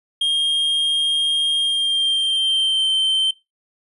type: tone with pitch glide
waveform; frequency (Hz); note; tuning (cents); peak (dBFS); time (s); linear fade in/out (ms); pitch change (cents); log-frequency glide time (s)
triangle; 3227 to 3108; G7 to G7; +50 to -16; -14; 0.21-3.31; 5; -66; 1.58-2.91
effects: noise-tail reverb RT60 0.2 s tail -18 dB re dry + resampled to 32000 Hz